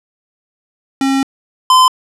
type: tone pair in turn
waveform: square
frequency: 270 / 1025.9 Hz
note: C#4 / C6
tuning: -45 / -34 cents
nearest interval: octave + major seventh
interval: 2311 cents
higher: second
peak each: -12 / -6 dBFS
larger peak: second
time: 1.01-1.23 / 1.7-1.88 s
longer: first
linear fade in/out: 2 ms
effects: low-pass 9000 Hz 12 dB/octave